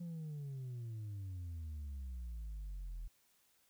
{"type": "exponential sweep", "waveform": "sine", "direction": "down", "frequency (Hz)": [175.3, 39.89], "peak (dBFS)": -39, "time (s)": [0, 3.08], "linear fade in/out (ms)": 10, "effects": ["tanh soft clip ceiling -41 dBFS", "white hiss -73 dBFS RMS until 3.69 s"]}